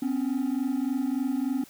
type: tone pair together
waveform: triangle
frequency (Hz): 253.8 / 277.2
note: B3 / C#4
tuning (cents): +47 / 0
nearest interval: major second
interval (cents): 153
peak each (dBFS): -25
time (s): 0.02-1.64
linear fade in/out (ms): 5
effects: tanh soft clip ceiling -18 dBFS + white hiss -53 dBFS RMS until 1.69 s